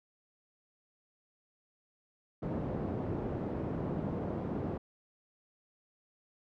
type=band-pass noise; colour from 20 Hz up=pink; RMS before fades=-36 dBFS; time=2.42-4.78 s; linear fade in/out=10 ms; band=100 to 530 Hz; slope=12 dB/octave; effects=none